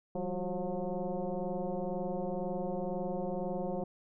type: tone with frequency modulation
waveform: sine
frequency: 171 Hz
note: F3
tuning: 36 cents flat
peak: -32 dBFS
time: 0.15-3.84 s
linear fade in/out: 5 ms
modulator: 182 Hz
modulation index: 3.1
effects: none